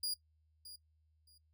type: tone with echo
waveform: sawtooth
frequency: 4852 Hz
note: D#8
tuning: 44 cents flat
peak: -32 dBFS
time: 0.03-0.14 s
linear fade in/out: 5 ms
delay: 620 ms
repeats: 2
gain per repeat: -14 dB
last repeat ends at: 1.38 s
effects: noise-tail reverb RT60 0.1 s tail -19 dB re dry + added 78 Hz sine -70 dBFS peak until 1.53 s